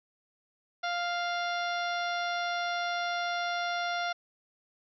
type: harmonic tone with a mistuned harmonic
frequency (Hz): 698.5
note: F5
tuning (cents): 0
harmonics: 1 / 2 / 3 / 4 / 5 / 6 / 7 / 8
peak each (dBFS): -32 / -34 / -40 / -45 / -41 / -45 / -50 / -46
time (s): 0.83-4.13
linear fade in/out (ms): 10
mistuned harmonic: 7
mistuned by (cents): -25
effects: none